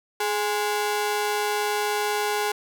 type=ring-modulated tone; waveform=sawtooth; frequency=622.3 Hz; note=D#5; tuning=in tune; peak=-16 dBFS; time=0.2-2.52 s; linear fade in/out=5 ms; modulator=203 Hz; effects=none